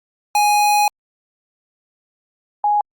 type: tone pair in turn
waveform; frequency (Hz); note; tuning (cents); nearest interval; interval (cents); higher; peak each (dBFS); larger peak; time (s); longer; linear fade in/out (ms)
square / sine; 830.6 / 830.6; G#5 / G#5; 0 / 0; unison; 0; neither; -13; neither; 0.35-0.88 / 2.64-2.81; first; 2
effects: Opus 48 kbps